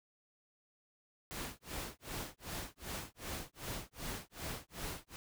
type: noise with tremolo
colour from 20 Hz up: pink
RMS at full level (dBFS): -41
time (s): 1.31-5.16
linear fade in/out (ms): 0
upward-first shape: sine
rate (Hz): 2.6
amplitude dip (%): 100
effects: none